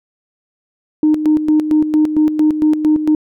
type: tone with tremolo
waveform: sine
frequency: 306.7 Hz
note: D#4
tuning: 25 cents flat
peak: -7 dBFS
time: 1.03-3.15 s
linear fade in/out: 2 ms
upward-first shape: square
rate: 4.4 Hz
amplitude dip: 65%
effects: tanh soft clip ceiling -4 dBFS